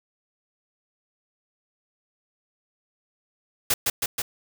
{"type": "noise with echo", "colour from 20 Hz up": "white", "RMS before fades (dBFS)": -21, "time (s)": [3.7, 3.74], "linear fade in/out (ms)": 5, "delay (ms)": 160, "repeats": 3, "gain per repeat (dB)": -2, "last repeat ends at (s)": 4.22, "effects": []}